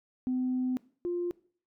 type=tone pair in turn; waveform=sine; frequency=254.5 / 350.4 Hz; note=C4 / F4; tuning=-48 / +6 cents; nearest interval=tritone; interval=554 cents; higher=second; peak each=-26 / -28 dBFS; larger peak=first; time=0.27-0.77 / 1.05-1.31 s; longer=first; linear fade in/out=0 ms; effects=noise-tail reverb RT60 0.5 s tail -21 dB re dry + tanh soft clip ceiling -23 dBFS